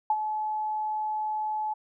sine tone with ADSR envelope, 858 Hz, A5, 44 cents flat, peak -19 dBFS, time 0.1-1.74 s, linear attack 3 ms, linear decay 49 ms, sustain -8 dB, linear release 13 ms, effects none

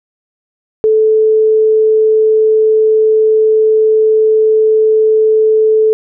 sine tone, 436.1 Hz, A4, 15 cents flat, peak -6 dBFS, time 0.84-5.93 s, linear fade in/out 0 ms, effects none

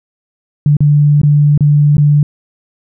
sine tone with dropouts, 146.83 Hz, D3, in tune, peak -5 dBFS, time 0.66-2.23 s, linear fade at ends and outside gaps 2 ms, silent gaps 0.768-0.805 / 1.216-1.233 / 1.577-1.607 / 1.969-1.98 s, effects none

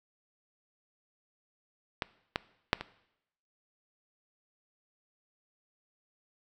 clicks, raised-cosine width 0.3 ms, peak -14 / -12 / -6 / -20 dBFS, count 4, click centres 2.022 / 2.359 / 2.731 / 2.81 s, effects noise-tail reverb RT60 0.8 s tail -20 dB re dry

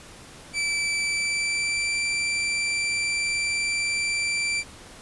sawtooth tone with pitch glide, 2320 to 2344 Hz, D7 to D7, -22 to -4 cents, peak -20 dBFS, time 0.53-4.64 s, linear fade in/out 50 ms, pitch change +18 cents, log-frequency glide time 1.06-1.98 s, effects pink hiss -45 dBFS RMS until 5.01 s + resampled to 24000 Hz

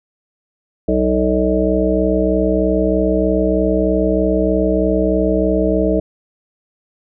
harmonic tone with a mistuned harmonic, 63.2 Hz, B1, 41 cents sharp, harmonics 1 / 3 / 5 / 7 / 9 / 10, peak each -21 / -20 / -18 / -19 / -22 / -20 dBFS, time 0.88-6 s, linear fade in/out 5 ms, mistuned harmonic 1, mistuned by -69 cents, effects none

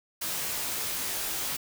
white noise with comb filter, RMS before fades -32 dBFS, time 0.21-1.57 s, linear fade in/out 10 ms, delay 17 ms, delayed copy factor -0.75, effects none

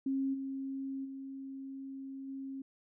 sine tone with level steps, 269.8 Hz, C#4, 47 cents flat, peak -30 / -36 / -41 / -39 dBFS, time 0.06-2.62 s, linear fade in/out 5 ms, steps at 0.33 / 1.04 / 2.27 s, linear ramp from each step 20 ms, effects none

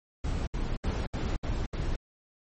brown noise bursts, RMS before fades -30 dBFS, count 6, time 0.24-1.96 s, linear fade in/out 5 ms, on 230 ms, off 68 ms, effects MP3 32 kbps

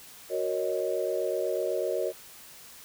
sine chord, D# minor seventh, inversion first, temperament equal, 370 / 466.2 / 554.4 / 622.3 Hz, F#4 / A#4 / C#5 / D#5, 0 / 0 / 0 / 0 cents, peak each -32 dBFS, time 0.29-2.13 s, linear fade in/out 50 ms, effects white hiss -49 dBFS RMS until 2.84 s

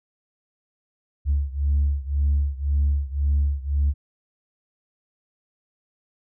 sine beating tone pair, 70.5 / 72.4 Hz, C#2 / D2, +30 / -24 cents, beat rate 1.9 Hz, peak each -20 / -22 dBFS, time 1.25-3.94 s, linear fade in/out 50 ms, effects tanh soft clip ceiling -14 dBFS

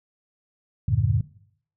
sine chord, E half-diminished seventh, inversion none, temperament equal with one note detuned, 80.62 / 98 / 116.54 / 146.83 Hz, E2 / G2 / Bb2 / D3, -38 / 0 / 0 / 0 cents, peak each -28 / -23 / -23 / -26 dBFS, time 0.88-1.21 s, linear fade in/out 5 ms, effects noise-tail reverb RT60 0.6 s tail -17 dB re dry

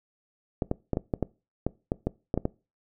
clicks, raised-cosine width 2 ms, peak -12 dBFS, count 12, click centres 0.622 / 0.714 / 0.933 / 0.971 / 1.138 / 1.227 / 1.666 / 1.919 / 2.07 / 2.341 / 2.376 / 2.454 s, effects noise-tail reverb RT60 0.3 s tail -22 dB re dry

